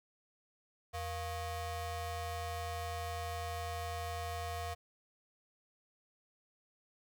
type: ring-modulated tone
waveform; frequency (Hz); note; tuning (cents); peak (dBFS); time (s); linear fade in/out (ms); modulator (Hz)
35% pulse; 392; G4; 0; -33; 0.93-4.75; 20; 308
effects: none